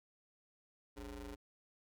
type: ring-modulated tone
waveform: 25% pulse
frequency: 121 Hz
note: B2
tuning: 35 cents flat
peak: -39 dBFS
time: 0.96-1.36 s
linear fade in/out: 20 ms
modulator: 169 Hz
effects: none